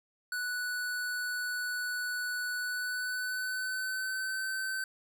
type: tone with pitch glide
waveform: square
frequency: 1480 to 1536.6 Hz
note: F#6 to G6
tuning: 0 to -35 cents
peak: -33 dBFS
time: 0.32-4.84 s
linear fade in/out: 2 ms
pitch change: +65 cents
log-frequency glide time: 2.56-4.46 s
effects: none